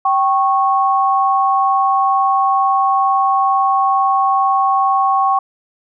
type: tone pair together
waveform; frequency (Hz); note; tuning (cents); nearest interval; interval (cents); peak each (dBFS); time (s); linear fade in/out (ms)
sine; 777.8 / 1100; G5 / C#6; -14 / -14; tritone; 600; -14; 0.05-5.39; 5
effects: none